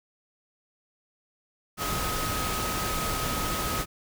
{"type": "tone in noise", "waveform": "sine", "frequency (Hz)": 1266, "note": "D#6", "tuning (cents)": 30, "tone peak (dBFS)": -33, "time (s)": [1.77, 3.86], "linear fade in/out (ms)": 50, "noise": "pink", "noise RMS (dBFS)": -30, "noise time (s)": [1.77, 3.86], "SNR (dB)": -6, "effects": []}